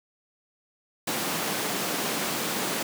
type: high-pass noise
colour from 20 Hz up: pink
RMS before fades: -29 dBFS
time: 1.07-2.83 s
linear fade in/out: 5 ms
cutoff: 170 Hz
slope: 24 dB/octave
effects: none